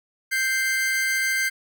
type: tone pair together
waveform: 45% pulse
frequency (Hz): 1568 / 2093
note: G6 / C7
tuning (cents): 0 / 0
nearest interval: perfect fourth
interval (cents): 500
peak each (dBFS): -24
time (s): 0.31-1.5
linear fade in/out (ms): 20
effects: none